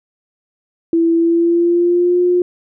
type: tone with pitch glide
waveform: sine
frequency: 332.5 to 356.4 Hz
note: E4 to F4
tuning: +15 to +35 cents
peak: -10 dBFS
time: 0.93-2.42 s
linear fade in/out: 2 ms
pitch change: +120 cents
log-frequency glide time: 1.15-2.2 s
effects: none